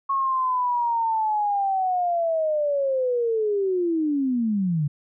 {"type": "linear sweep", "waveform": "sine", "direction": "down", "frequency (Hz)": [1100, 140], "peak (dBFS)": -20, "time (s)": [0.09, 4.88], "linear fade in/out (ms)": 10, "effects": []}